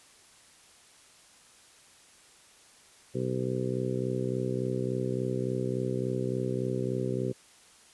harmonic tone, 63.5 Hz, B1, 49 cents sharp, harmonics 2 / 3 / 4 / 5 / 6 / 7 / 8, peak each -33 / -36 / -37 / -40 / -33 / -39 / -38 dBFS, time 3.14-7.33 s, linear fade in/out 20 ms, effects white hiss -57 dBFS RMS until 7.93 s + resampled to 24000 Hz

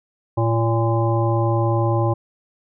harmonic tone with a mistuned harmonic, 114.3 Hz, A#2, 34 cents flat, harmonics 1 / 3 / 5 / 7 / 9, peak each -18 / -23 / -25 / -26 / -28 dBFS, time 0.37-2.14 s, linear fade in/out 10 ms, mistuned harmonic 7, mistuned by +34 cents, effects none

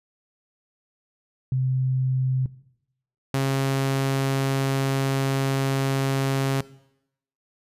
sine / sawtooth tone pair in turn, 130 / 135.54 Hz, C3 / C#3, -11 / -39 cents, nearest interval minor second, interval 72 cents, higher second, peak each -20 / -17 dBFS, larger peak second, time 1.52-2.46 / 3.34-6.61 s, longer second, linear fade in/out 2 ms, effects noise-tail reverb RT60 0.8 s tail -19 dB re dry + resampled to 32000 Hz

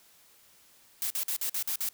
blue noise bursts, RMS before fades -31 dBFS, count 7, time 1.02-1.888 s, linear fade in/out 0 ms, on 82 ms, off 49 ms, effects white hiss -60 dBFS RMS until 1.93 s

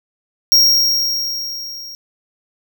square tone with level ramp, 5588 Hz, F8, in tune, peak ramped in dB -7 to -31 dBFS, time 0.52-1.95 s, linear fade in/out 0 ms, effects none

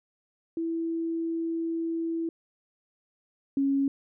sine tone pair in turn, 330 / 275.6 Hz, E4 / C#4, +2 / -10 cents, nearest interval minor third, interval 312 cents, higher first, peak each -27 / -22 dBFS, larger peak second, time 0.57-2.29 / 3.57-3.88 s, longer first, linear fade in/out 2 ms, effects none

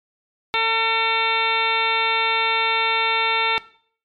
harmonic tone, 450 Hz, A4, 39 cents sharp, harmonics 1 / 2 / 3 / 4 / 5 / 6 / 7 / 8 / 9, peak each -28 / -23 / -25 / -32 / -23 / -27 / -36 / -25 / -34 dBFS, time 0.54-3.58 s, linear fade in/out 0 ms, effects noise-tail reverb RT60 0.5 s tail -17 dB re dry + MP3 64 kbps

